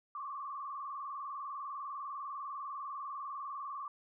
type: tone with vibrato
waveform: sine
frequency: 1129 Hz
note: C#6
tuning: 31 cents sharp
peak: -39 dBFS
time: 0.15-3.88 s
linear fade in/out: 2 ms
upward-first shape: square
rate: 20 Hz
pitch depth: 75 cents each way
effects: none